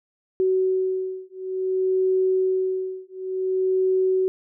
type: beating tone pair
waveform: sine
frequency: 375 / 375.56 Hz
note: F#4 / F#4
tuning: +23 / +26 cents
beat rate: 0.56 Hz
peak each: -23 dBFS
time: 0.4-4.28 s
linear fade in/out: 0 ms
effects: none